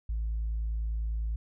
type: tone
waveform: sine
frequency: 55 Hz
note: A1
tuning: in tune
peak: -27 dBFS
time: 0.09-1.36 s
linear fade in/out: 5 ms
effects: tanh soft clip ceiling -26 dBFS